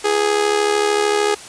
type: tone with amplitude modulation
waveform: sawtooth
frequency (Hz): 415.3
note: G#4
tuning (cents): 0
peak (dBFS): -8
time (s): 0.04-1.35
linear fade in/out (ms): 10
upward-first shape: sine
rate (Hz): 73.3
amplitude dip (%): 65
effects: white hiss -36 dBFS RMS until 1.48 s + resampled to 22050 Hz